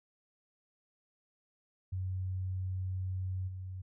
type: tone with level steps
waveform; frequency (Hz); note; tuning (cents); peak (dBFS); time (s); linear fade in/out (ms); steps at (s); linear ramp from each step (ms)
sine; 93.2; F#2; +13; -33 / -39; 1.92-3.82; 10; 3.47; 20
effects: none